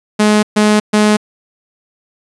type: tone bursts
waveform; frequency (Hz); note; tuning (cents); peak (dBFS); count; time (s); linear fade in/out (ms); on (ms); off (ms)
sawtooth; 211.3; G#3; +30; -4; 3; 0.19-1.17; 10; 240; 130
effects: resampled to 24000 Hz